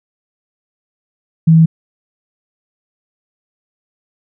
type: tone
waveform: sine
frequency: 162.2 Hz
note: E3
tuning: 28 cents flat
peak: -4 dBFS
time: 1.47-1.66 s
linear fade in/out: 10 ms
effects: none